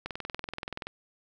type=click train; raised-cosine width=0.3 ms; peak=-19 dBFS; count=18; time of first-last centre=0.06-0.87 s; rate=21 Hz; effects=none